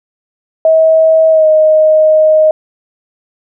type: tone with pitch glide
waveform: sine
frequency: 641 to 623.1 Hz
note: E5 to D#5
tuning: -49 to +2 cents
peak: -4 dBFS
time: 0.65-2.51 s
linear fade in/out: 2 ms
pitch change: -49 cents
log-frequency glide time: 1.3-1.47 s
effects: none